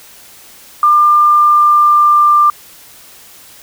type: tone with pitch glide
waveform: sine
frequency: 1197 to 1189.4 Hz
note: D6 to D6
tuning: +33 to +22 cents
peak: -5 dBFS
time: 0.83-2.5 s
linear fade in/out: 2 ms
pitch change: -11 cents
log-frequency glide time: 1.23-2.38 s
effects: white hiss -39 dBFS RMS until 3.62 s